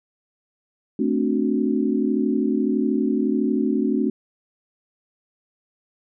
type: chord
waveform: sine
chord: D dominant seventh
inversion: second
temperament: equal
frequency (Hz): 220 / 261.6 / 293.7 / 370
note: A3 / C4 / D4 / F#4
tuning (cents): 0 / 0 / 0 / 0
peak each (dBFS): -23 / -23 / -24 / -26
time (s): 0.99-4.1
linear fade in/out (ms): 5
effects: none

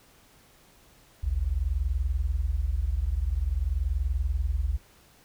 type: tone pair together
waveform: sine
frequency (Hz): 52.95 / 73.42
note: G#1 / D2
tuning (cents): +34 / 0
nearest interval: tritone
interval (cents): 566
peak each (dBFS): -27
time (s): 1.23-4.78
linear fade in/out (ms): 10
effects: pink hiss -58 dBFS RMS until 5.24 s

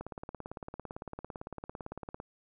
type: click train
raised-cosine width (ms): 1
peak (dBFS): -26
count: 40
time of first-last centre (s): 0.01-2.201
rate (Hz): 17.8
effects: none

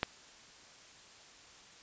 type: click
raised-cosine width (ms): 0.3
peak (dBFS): -13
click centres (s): 0.031
effects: white hiss -56 dBFS RMS until 1.82 s + resampled to 16000 Hz

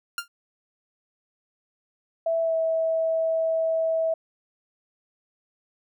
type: tone with exponential decay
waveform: sawtooth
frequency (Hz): 1396.9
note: F6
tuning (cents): 0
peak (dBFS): -20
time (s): 0.18-0.28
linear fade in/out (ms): 2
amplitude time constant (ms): 20
type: tone with pitch glide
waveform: sine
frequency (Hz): 659.3 to 649.5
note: E5 to E5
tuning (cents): 0 to -26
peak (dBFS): -21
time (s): 2.26-4.14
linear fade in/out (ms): 5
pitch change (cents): -26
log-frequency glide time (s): 2.42-2.55
effects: none

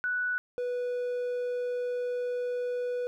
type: tone pair in turn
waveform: sine / triangle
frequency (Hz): 1480 / 491.8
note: F#6 / B4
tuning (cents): 0 / -7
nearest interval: octave + perfect fifth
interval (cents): 1907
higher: first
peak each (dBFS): -27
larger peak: neither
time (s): 0.04-0.38 / 0.58-3.07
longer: second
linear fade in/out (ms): 0
effects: none

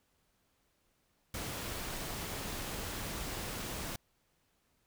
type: noise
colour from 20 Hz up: pink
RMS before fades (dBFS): -40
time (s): 1.34-3.96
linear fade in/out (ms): 2
effects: pink hiss -75 dBFS RMS until 4.86 s

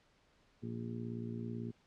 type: harmonic tone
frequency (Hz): 58.1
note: A#1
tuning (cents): -5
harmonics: 2 / 3 / 4 / 5 / 6 / 7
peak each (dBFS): -43 / -49 / -42 / -55 / -50 / -50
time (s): 0.62-1.72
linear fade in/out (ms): 20
effects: pink hiss -70 dBFS RMS until 1.86 s + low-pass 5000 Hz 12 dB/octave

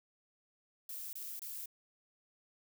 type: noise bursts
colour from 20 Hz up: violet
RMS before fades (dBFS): -44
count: 3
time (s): 0.89-1.658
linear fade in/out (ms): 2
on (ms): 240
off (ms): 24
effects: none

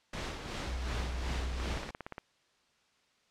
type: noise with tremolo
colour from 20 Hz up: pink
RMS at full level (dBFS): -37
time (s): 0.13-1.91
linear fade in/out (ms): 5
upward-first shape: sine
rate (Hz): 2.7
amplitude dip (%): 50
type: tone with vibrato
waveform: sine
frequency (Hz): 62.3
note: B1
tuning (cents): +16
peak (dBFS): -34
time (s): 0.67-1.77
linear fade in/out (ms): 5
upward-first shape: square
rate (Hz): 7.9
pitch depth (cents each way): 12
type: click train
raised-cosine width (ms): 0.5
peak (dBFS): -25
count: 11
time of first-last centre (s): 1.6-2.181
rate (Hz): 17.2
effects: white hiss -70 dBFS RMS until 3.3 s + low-pass 5000 Hz 12 dB/octave

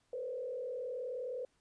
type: tone with frequency modulation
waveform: sine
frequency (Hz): 503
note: B4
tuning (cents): +32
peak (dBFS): -37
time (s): 0.13-1.45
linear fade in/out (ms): 2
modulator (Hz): 39.6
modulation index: 0.95
effects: pink hiss -75 dBFS RMS until 1.6 s + resampled to 22050 Hz

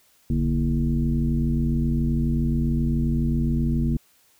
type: tone with frequency modulation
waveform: sine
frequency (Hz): 146.83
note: D3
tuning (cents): 0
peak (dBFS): -19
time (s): 0.3-3.97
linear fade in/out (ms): 2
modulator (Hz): 87.4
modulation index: 1.4
effects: white hiss -60 dBFS RMS until 4.39 s

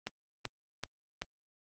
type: click train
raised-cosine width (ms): 0.2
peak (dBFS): -16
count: 4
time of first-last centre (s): 0.07-1.219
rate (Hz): 2.61
effects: high-pass 60 Hz 12 dB/octave + Opus 32 kbps

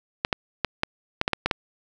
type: clicks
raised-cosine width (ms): 0.3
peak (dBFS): -5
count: 9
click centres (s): 0.249 / 0.328 / 0.647 / 0.834 / 1.214 / 1.279 / 1.333 / 1.46 / 1.512
effects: none

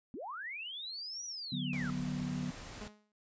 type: linear two-way sweep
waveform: sine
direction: up then down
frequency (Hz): 203.4 to 5920 to 1259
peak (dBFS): -40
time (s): 0.14-1.9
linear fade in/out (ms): 0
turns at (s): 1.25
type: chord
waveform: sine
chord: B minor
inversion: first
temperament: just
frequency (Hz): 148.16 / 185.21 / 246.9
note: D3 / F#3 / B3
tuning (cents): +16 / +2 / 0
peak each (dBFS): -38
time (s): 1.52-2.51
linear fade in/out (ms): 5
type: noise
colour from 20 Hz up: pink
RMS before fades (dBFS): -48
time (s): 1.73-2.88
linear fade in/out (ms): 2
type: tone with exponential decay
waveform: sawtooth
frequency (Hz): 210.2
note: G#3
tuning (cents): +21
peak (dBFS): -38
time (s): 2.81-3.12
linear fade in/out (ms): 0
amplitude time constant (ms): 66
effects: noise-tail reverb RT60 0.1 s tail -17 dB re dry + resampled to 16000 Hz

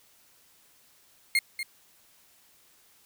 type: tone with echo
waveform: 35% pulse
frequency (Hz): 2133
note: C7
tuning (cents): +33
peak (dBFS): -19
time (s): 1.35-1.39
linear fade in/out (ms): 2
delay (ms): 240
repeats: 1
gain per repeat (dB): -10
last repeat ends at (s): 1.63
effects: white hiss -61 dBFS RMS until 3.05 s

